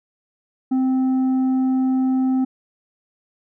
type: tone with tanh clipping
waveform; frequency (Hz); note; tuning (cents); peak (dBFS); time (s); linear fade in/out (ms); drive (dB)
sine; 260.3; C4; -9; -17; 0.71-2.45; 10; 5
effects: none